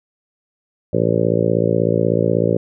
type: harmonic tone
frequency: 56.3 Hz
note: A1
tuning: 40 cents sharp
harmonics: 2 / 3 / 4 / 5 / 6 / 7 / 8 / 9 / 10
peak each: -22 / -21 / -25 / -26 / -24 / -22 / -22 / -21 / -24 dBFS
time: 0.93-2.57 s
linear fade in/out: 5 ms
effects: none